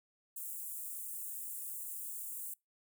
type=high-pass noise; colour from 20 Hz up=white; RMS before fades=-43 dBFS; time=0.36-2.54 s; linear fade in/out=5 ms; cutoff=7700 Hz; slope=48 dB/octave; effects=noise-tail reverb RT60 0.2 s tail -25 dB re dry